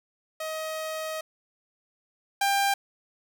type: tone pair in turn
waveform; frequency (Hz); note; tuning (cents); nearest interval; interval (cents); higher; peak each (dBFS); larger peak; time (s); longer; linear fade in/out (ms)
sawtooth; 631 / 795; D#5 / G5; +24 / +24; major third; 400; second; -27 / -18; second; 0.4-1.21 / 2.41-2.74; first; 5
effects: none